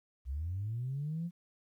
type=linear sweep; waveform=sine; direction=up; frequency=60.9 to 176.9 Hz; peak=-33 dBFS; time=0.25-1.31 s; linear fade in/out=50 ms; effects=tanh soft clip ceiling -29 dBFS + 12-bit